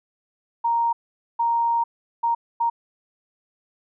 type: tone bursts at uneven times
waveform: sine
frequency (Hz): 932.3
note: A#5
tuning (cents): 0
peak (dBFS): -18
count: 4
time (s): 0.64-0.93 / 1.39-1.84 / 2.23-2.35 / 2.6-2.7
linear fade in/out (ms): 10
effects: none